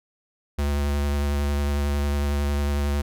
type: tone with vibrato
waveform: square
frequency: 71.8 Hz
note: D2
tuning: 39 cents flat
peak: -22 dBFS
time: 0.58-3.02 s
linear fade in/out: 10 ms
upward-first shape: sine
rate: 11 Hz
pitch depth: 18 cents each way
effects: none